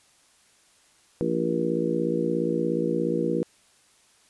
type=harmonic tone with a mistuned harmonic; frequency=57 Hz; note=A#1; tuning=38 cents flat; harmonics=3 / 4 / 5 / 6 / 7 / 8; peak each=-30 / -31 / -31 / -28 / -32 / -28 dBFS; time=1.21-3.43 s; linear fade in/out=0 ms; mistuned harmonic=8; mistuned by=+81 cents; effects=white hiss -60 dBFS RMS until 4.29 s + resampled to 24000 Hz